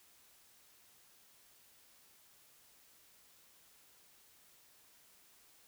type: silence
effects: white hiss -65 dBFS RMS until 5.67 s